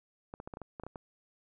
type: clicks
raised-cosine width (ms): 1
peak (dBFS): -28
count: 10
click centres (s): 0.339 / 0.401 / 0.475 / 0.538 / 0.571 / 0.617 / 0.798 / 0.836 / 0.866 / 0.958
effects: none